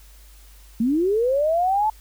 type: linear sweep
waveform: sine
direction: up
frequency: 215.2 to 881 Hz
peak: -17 dBFS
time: 0.8-1.9 s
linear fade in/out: 5 ms
effects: added 50 Hz sine -45 dBFS peak until 2 s + white hiss -53 dBFS RMS until 2 s